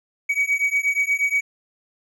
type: beating tone pair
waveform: triangle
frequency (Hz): 2259 / 2267.4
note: C#7 / C#7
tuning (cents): +32 / +39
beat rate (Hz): 8.4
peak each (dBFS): -20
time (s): 0.29-1.41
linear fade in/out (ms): 10
effects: none

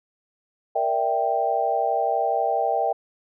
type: chord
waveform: sine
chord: E half-diminished seventh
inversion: second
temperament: equal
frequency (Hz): 466.2 / 587.3 / 659.3 / 784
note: Bb4 / D5 / E5 / G5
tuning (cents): 0 / 0 / 0 / 0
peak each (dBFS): -28 / -28 / -25 / -23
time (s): 0.75-2.93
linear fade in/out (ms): 10
effects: none

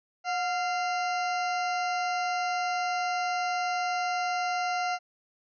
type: harmonic tone with a mistuned harmonic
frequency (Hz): 692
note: F5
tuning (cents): -16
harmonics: 1 / 2 / 3 / 4 / 6 / 7 / 8 / 9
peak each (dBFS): -28 / -34 / -38 / -40 / -44 / -45 / -46 / -47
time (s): 0.24-4.99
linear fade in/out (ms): 50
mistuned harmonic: 1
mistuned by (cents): +78
effects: none

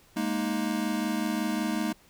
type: chord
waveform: square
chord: Ab suspended second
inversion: none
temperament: equal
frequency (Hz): 207.7 / 233.1 / 311.1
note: Ab3 / Bb3 / Eb4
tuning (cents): 0 / 0 / 0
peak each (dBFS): -32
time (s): 0.16-1.93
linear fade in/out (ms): 10
effects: pink hiss -59 dBFS RMS until 2.09 s

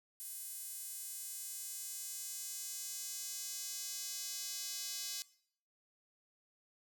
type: tone with high-pass filter sweep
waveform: square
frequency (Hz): 230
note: A#3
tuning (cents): -23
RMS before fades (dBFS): -44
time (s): 0.2-5.22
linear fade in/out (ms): 0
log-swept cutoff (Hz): 10000 to 4900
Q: 1.4
effects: noise-tail reverb RT60 0.6 s tail -19 dB re dry

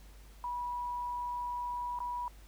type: tone with dropouts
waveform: sine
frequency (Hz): 975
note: B5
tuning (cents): -23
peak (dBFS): -34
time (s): 0.44-2.28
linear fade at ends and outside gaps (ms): 1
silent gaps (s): 1.989-2.003
effects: added 50 Hz sine -51 dBFS peak until 2.47 s + pink hiss -61 dBFS RMS until 2.47 s

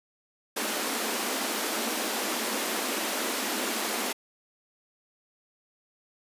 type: high-pass noise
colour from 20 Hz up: pink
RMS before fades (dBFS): -30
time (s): 0.56-4.13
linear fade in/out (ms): 10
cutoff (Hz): 210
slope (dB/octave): 96
effects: resampled to 32000 Hz

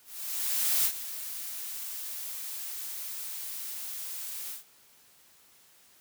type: noise with ADSR envelope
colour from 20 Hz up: blue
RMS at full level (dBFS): -25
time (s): 0.04-4.64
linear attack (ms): 810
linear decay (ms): 67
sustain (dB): -13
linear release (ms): 130
effects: white hiss -60 dBFS RMS until 6 s + high-pass 60 Hz 12 dB/octave

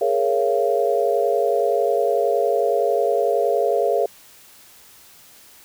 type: chord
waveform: sine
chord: Bb minor seventh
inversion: third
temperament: equal with one note detuned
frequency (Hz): 415.3 / 466.2 / 554.4 / 684.5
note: Ab4 / Bb4 / Db5 / F5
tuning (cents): 0 / 0 / 0 / -35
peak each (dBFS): -22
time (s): 0.01-4.06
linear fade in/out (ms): 5
effects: white hiss -48 dBFS RMS until 5.64 s

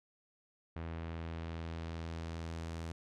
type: tone with low-pass filter sweep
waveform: sawtooth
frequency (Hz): 82.41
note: E2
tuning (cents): 0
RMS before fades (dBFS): -42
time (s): 0.76-2.92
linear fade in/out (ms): 0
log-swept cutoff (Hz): 2300 to 8400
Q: 0.93
effects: none

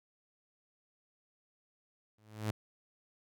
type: tone with exponential growth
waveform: sawtooth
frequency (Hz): 107.5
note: A2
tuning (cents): -40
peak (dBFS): -26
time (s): 2.18-2.51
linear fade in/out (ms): 5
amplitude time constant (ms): 71
effects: none

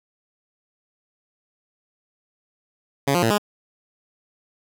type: tone with pitch steps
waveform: 10% pulse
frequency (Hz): 139.1 / 175.8 / 113.6 / 207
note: C#3 / F3 / A#2 / G#3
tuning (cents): +6 / +12 / -44 / -5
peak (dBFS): -9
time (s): 3.07-3.382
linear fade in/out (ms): 10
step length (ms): 78
effects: none

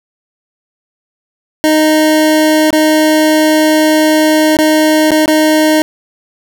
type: tone with dropouts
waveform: 25% pulse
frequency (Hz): 310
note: D#4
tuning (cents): -6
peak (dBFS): -3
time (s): 1.64-5.82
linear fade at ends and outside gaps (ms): 0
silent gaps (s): 2.705-2.728 / 4.569-4.588 / 5.107-5.117 / 5.259-5.279
effects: none

